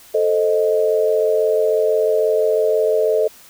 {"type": "chord", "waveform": "sine", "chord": "A diminished", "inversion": "none", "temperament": "equal with one note detuned", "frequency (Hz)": [440, 526, 622.3], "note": ["A4", "C5", "Eb5"], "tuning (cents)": [0, 9, 0], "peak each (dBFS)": [-16, -22, -18], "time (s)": [0.14, 3.28], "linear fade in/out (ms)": 10, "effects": ["white hiss -45 dBFS RMS until 3.49 s"]}